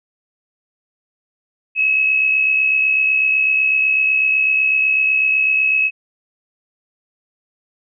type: tone pair together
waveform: sine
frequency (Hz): 2569 / 2637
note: E7 / E7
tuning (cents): -45 / 0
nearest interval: unison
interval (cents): 45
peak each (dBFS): -13 / -23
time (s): 1.75-5.91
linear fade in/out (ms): 50
effects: none